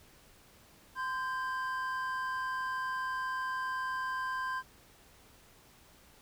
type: tone pair together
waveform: triangle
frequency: 1030.7 / 1583 Hz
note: C6 / G6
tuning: -26 / +17 cents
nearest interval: perfect fifth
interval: 743 cents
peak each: -33 / -35 dBFS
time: 0.95-4.63 s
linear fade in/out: 50 ms
effects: pink hiss -60 dBFS RMS until 6.21 s